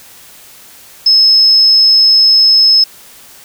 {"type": "tone", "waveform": "sine", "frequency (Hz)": 5190, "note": "E8", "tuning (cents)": -28, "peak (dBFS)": -4, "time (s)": [1.06, 2.84], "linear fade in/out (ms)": 5, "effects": ["white hiss -38 dBFS RMS until 3.44 s"]}